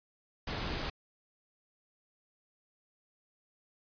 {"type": "noise", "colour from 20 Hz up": "pink", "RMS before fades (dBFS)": -36, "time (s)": [0.47, 0.9], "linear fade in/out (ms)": 5, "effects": ["resampled to 11025 Hz"]}